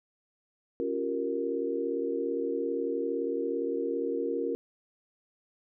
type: chord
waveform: sine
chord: G half-diminished seventh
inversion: second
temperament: equal with one note detuned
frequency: 277.2 / 349.2 / 386.8 / 466.2 Hz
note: Db4 / F4 / G4 / Bb4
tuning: 0 / 0 / -23 / 0 cents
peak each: -35 / -34 / -37 / -31 dBFS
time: 0.8-4.55 s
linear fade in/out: 0 ms
effects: none